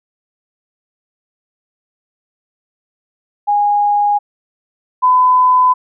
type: tone pair in turn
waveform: sine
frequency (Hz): 823 / 1007.6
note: G#5 / B5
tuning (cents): -16 / +34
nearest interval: major third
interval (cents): 350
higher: second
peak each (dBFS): -10 / -7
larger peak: second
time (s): 3.47-4.19 / 5.02-5.74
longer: neither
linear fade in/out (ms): 20
effects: none